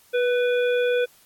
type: harmonic tone with a mistuned harmonic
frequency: 489.8 Hz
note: B4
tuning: 14 cents flat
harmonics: 1 / 3 / 5 / 7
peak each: -19 / -29 / -33 / -36 dBFS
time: 0.13-1.06 s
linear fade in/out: 20 ms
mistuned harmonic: 3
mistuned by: +33 cents
effects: white hiss -56 dBFS RMS until 1.25 s + AAC 64 kbps